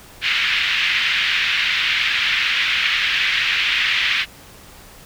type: band-pass noise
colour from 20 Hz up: pink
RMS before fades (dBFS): -19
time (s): 0.21-4.26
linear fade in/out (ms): 50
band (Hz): 1900 to 3300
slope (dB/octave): 24
effects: pink hiss -43 dBFS RMS until 5.05 s